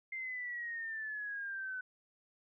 sine exponential sweep, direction down, 2100 to 1500 Hz, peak -38 dBFS, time 0.12-1.81 s, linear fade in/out 5 ms, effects none

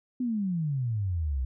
sine exponential sweep, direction down, 257.8 to 61.74 Hz, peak -26 dBFS, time 0.2-1.45 s, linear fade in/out 5 ms, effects none

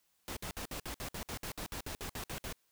pink noise bursts, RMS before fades -41 dBFS, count 16, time 0.28-2.526 s, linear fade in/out 0 ms, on 86 ms, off 58 ms, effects white hiss -75 dBFS RMS until 2.71 s

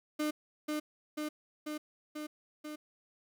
35% pulse tone with echo, 302.5 Hz, D#4, 49 cents flat, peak -29 dBFS, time 0.19-0.31 s, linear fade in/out 10 ms, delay 490 ms, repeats 5, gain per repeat -2 dB, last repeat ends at 2.76 s, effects none

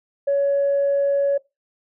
sine tone, 561 Hz, C#5, 21 cents sharp, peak -15 dBFS, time 0.27-1.38 s, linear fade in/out 10 ms, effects noise-tail reverb RT60 0.2 s tail -20 dB re dry + tanh soft clip ceiling -13 dBFS

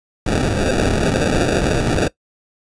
white noise with sample-and-hold, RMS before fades -17 dBFS, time 0.26-2.08 s, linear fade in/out 5 ms, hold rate 1050 Hz, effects noise-tail reverb RT60 0.1 s tail -19 dB re dry + resampled to 22050 Hz

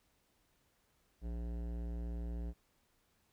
sine tone with hard clipping, 58.27 Hz, A#1, in tune, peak -40 dBFS, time 1.21-2.54 s, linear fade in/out 50 ms, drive 16 dB, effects pink hiss -75 dBFS RMS until 3.32 s

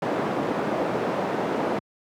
white band-pass noise, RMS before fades -26 dBFS, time 0.02-1.79 s, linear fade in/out 2 ms, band 180 to 670 Hz, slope 12 dB/octave, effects high-pass 100 Hz 12 dB/octave

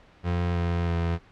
30% pulse tone with pitch steps, 87.31 / 85.96 / 84.63 Hz, F2 / F2 / E2, 0 / -27 / +46 cents, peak -21 dBFS, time 0.23-1.19 s, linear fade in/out 50 ms, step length 320 ms, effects pink hiss -55 dBFS RMS until 1.31 s + low-pass 3000 Hz 12 dB/octave

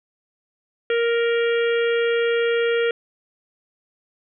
harmonic tone, 467.2 Hz, A#4, 4 cents sharp, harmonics 1 / 3 / 4 / 5 / 6 / 7, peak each -18 / -28 / -30 / -32 / -34 / -35 dBFS, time 0.9-2.91 s, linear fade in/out 2 ms, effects none

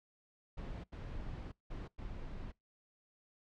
brown noise bursts at uneven times, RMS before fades -44 dBFS, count 4, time 0.57-0.84 / 0.92-1.52 / 1.7-1.88 / 1.98-2.52 s, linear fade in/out 10 ms, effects noise-tail reverb RT60 0.2 s tail -25 dB re dry + low-pass 4000 Hz 12 dB/octave

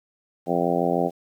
harmonic tone, 86.5 Hz, F2, 16 cents flat, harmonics 2 / 3 / 4 / 5 / 6 / 7 / 8 / 9, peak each -28 / -28 / -28 / -28 / -28 / -28 / -28 / -28 dBFS, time 0.46-1.11 s, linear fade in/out 50 ms, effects 9-bit

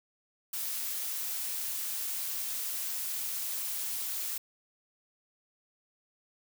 blue noise, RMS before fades -35 dBFS, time 0.53-4.38 s, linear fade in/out 5 ms, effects none

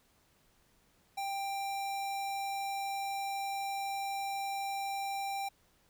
square tone, 789 Hz, G5, 11 cents sharp, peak -35 dBFS, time 1.17-5.49 s, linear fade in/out 10 ms, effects pink hiss -69 dBFS RMS until 5.89 s

